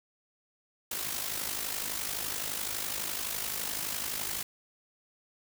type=noise with amplitude modulation; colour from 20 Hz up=white; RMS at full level=-32 dBFS; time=0.91-4.43 s; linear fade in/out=5 ms; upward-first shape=sine; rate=51.8 Hz; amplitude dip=60%; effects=none